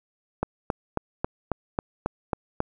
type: click train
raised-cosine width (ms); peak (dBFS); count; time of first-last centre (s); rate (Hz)
1; -10; 9; 0.43-2.604; 3.68
effects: none

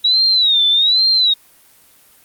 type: tone with vibrato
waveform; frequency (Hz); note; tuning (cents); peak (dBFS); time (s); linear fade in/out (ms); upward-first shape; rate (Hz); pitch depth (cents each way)
sine; 3839; B7; -50; -10; 0.04-1.34; 10; sine; 1.2; 150
effects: white hiss -49 dBFS RMS until 2.24 s + Opus 32 kbps

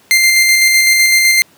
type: tone with tremolo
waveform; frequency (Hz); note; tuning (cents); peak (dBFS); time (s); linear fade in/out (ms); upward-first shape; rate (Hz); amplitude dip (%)
sawtooth; 2093; C7; 0; -3; 0.11-1.42; 0; square; 7.9; 25
effects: pink hiss -48 dBFS RMS until 1.57 s + high-pass 150 Hz 12 dB/octave

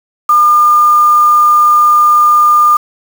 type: tone with quantisation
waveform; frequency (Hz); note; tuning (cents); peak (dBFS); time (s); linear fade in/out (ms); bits
sine; 1206; D6; +46; -4; 0.29-2.77; 5; 4
effects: none

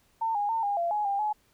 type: tone with pitch steps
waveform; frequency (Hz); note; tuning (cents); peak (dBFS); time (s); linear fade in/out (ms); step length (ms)
sine; 902 / 820 / 904 / 811 / 685 / 838 / 798 / 847; A5 / G#5 / A5 / G#5 / F5 / G#5 / G5 / G#5; +43 / -22 / +47 / -41 / -34 / +15 / +31 / +34; -25; 0.21-1.33; 10; 140
effects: pink hiss -66 dBFS RMS until 1.53 s

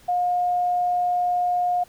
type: tone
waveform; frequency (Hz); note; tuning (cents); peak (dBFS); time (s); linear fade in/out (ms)
sine; 714; F5; +38; -19; 0.08-1.84; 10
effects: pink hiss -53 dBFS RMS until 1.88 s

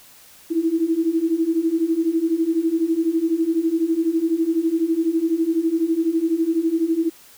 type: beating tone pair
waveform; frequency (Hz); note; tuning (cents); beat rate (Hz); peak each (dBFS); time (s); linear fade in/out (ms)
sine; 320 / 332; D#4 / E4; +49 / +12; 12; -22 / -19; 0.5-7.1; 20
effects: white hiss -48 dBFS RMS until 7.37 s

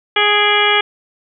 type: harmonic tone with a mistuned harmonic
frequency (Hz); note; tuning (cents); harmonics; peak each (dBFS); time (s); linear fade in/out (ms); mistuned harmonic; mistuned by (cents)
415.3; G#4; 0; 1 / 2 / 3 / 4 / 5 / 6 / 7 / 8; -19 / -19 / -19 / -19 / -19 / -19 / -19 / -19; 0.16-0.81; 5; 6; -81
effects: none

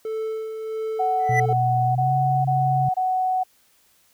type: tone with tremolo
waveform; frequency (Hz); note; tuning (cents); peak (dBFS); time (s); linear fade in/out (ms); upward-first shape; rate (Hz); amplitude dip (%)
triangle; 440; A4; 0; -22; 0.05-1.53; 2; sine; 1.5; 45
type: tone bursts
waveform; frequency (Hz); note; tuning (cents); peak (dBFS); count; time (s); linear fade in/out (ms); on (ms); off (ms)
sine; 744; F#5; +9; -19; 5; 0.99-3.436; 10; 470; 24
type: tone with exponential growth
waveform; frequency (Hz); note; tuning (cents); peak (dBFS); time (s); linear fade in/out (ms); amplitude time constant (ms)
triangle; 1985; B6; +8; -15; 1.19-1.4; 5; 45
type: tone with pitch glide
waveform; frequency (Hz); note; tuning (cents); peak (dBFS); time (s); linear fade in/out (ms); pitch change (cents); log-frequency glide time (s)
sine; 123.2 to 135.13; B2 to C#3; -4 to -44; -21; 1.29-2.89; 5; +160; 1.85-2.13
effects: white hiss -60 dBFS RMS until 4.13 s

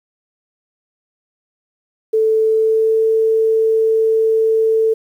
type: tone with pitch glide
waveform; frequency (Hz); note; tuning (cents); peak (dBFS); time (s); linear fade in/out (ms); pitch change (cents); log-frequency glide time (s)
sine; 440 to 444.1; A4 to A4; 0 to +16; -11; 2.13-4.94; 10; +16; 2.41-3.03
effects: 8-bit

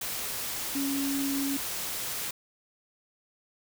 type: tone in noise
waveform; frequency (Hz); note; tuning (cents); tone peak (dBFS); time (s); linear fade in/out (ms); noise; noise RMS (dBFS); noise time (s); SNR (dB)
sine; 276.6; C#4; -4; -28; 0.75-1.57; 5; white; -34; 0.01-2.31; +3
effects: none

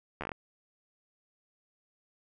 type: slowing click train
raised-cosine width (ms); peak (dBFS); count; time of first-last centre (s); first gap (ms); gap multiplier
0.5; -21; 7; 0.21-0.318; 12; 1.16
effects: none

